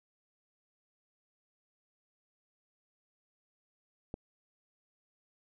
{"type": "click", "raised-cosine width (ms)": 2, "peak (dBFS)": -25, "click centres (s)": 4.141, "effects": []}